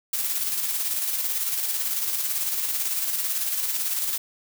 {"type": "noise with tremolo", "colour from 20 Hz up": "blue", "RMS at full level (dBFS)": -25, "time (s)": [0.13, 4.18], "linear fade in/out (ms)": 5, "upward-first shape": "square", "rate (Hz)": 18, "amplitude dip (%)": 35, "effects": []}